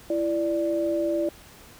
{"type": "tone pair together", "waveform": "sine", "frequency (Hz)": [334.7, 588.5], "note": ["E4", "D5"], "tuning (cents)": [26, 3], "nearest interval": "minor seventh", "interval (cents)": 977, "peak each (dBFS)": -25, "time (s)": [0.1, 1.29], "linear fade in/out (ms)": 2, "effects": ["pink hiss -49 dBFS RMS until 1.79 s"]}